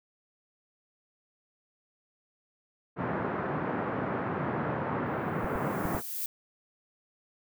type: band-pass noise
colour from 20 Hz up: pink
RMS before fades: -32 dBFS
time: 2.96-6.02 s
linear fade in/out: 50 ms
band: 120 to 1600 Hz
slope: 24 dB/octave
type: noise with exponential growth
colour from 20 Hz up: violet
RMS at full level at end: -32 dBFS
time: 5.06-6.26 s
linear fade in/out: 1 ms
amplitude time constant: 260 ms
type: clicks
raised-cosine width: 5 ms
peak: -22 dBFS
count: 4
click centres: 5.444 / 5.557 / 5.854 / 5.949 s
effects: none